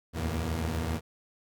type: tone cluster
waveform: sawtooth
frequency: 73.9 / 81.6 / 112.3 / 236.1 Hz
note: D2 / E2 / A2 / A#3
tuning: +11 / -17 / +36 / +22 cents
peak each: -34 / -27 / -34 / -34 dBFS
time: 0.13-1.01 s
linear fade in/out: 50 ms
effects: none

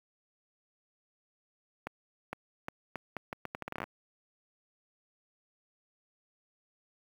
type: accelerating click train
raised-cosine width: 0.5 ms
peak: -21 dBFS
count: 17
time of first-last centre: 1.87-3.839 s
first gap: 460 ms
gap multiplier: 0.77
effects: high-pass 80 Hz 12 dB/octave + 8-bit

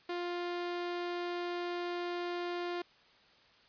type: tone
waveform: sawtooth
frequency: 350.8 Hz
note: F4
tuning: 8 cents sharp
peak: -31 dBFS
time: 0.09-2.82 s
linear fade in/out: 5 ms
effects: white hiss -63 dBFS RMS until 3.68 s + resampled to 11025 Hz

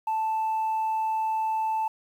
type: tone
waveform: sine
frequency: 880 Hz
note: A5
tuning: in tune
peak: -22 dBFS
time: 0.07-1.88 s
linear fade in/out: 5 ms
effects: tanh soft clip ceiling -22 dBFS + 9-bit

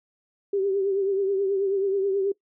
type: tone with vibrato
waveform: sine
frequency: 391.6 Hz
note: G4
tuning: 2 cents flat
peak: -21 dBFS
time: 0.53-2.32 s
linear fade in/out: 5 ms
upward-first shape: triangle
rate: 9.3 Hz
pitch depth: 65 cents each way
effects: noise-tail reverb RT60 0.1 s tail -20 dB re dry

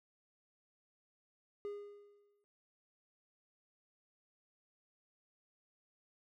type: tone with exponential decay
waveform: triangle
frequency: 409.3 Hz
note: G#4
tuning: 25 cents flat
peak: -36 dBFS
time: 1.65-2.44 s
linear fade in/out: 0 ms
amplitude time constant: 170 ms
effects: none

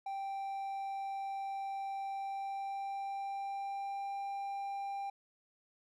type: tone with pitch glide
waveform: triangle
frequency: 784 to 793.6 Hz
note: G5 to G5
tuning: 0 to +21 cents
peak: -35 dBFS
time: 0.06-5.1 s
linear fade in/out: 5 ms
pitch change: +21 cents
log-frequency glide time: 2.1-4.17 s
effects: none

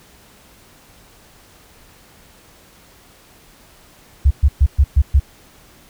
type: tone bursts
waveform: sine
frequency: 69.6 Hz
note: C#2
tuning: 8 cents sharp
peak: -7 dBFS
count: 6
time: 4.25-5.198 s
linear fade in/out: 10 ms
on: 58 ms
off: 120 ms
effects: pink hiss -48 dBFS RMS until 5.89 s

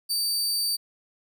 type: tone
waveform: sawtooth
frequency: 4621 Hz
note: D8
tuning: 29 cents flat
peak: -21 dBFS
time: 0.09-0.77 s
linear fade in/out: 20 ms
effects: none

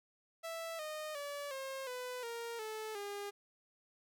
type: tone with pitch steps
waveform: sawtooth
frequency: 659.3 / 615.1 / 574 / 535.5 / 499.7 / 466.2 / 435 / 405.8 Hz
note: E5 / D#5 / D5 / C5 / B4 / A#4 / A4 / G#4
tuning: 0 / -20 / -40 / +40 / +20 / 0 / -20 / -40 cents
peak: -37 dBFS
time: 0.43-3.31 s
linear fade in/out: 20 ms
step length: 360 ms
effects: none

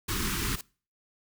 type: band-stop noise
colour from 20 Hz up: pink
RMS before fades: -30 dBFS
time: 0.08-0.56 s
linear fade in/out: 10 ms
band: 400 to 980 Hz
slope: 48 dB/octave
type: noise with exponential growth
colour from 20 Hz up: white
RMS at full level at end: -37 dBFS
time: 0.39-0.61 s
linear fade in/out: 2 ms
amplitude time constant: 47 ms
effects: noise-tail reverb RT60 0.4 s tail -24 dB re dry

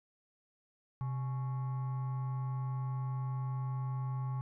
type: tone with frequency modulation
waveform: sine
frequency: 130 Hz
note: C3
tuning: 11 cents flat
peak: -32 dBFS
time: 1.01-4.41 s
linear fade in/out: 0 ms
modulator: 975 Hz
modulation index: 0.3
effects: tanh soft clip ceiling -30 dBFS

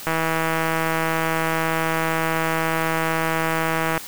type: click train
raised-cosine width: 0.5 ms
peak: -7 dBFS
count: 634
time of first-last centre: 0.07-3.977 s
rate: 162 Hz
effects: white hiss -36 dBFS RMS until 4.07 s

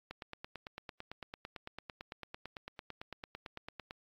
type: click train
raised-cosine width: 0.3 ms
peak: -27 dBFS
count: 35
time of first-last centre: 0.11-3.909 s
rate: 8.95 Hz
effects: AAC 32 kbps

